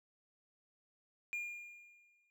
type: tone with exponential decay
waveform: triangle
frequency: 2414 Hz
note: D7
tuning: 47 cents sharp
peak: -34 dBFS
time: 1.33-2.3 s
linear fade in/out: 0 ms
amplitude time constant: 210 ms
effects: none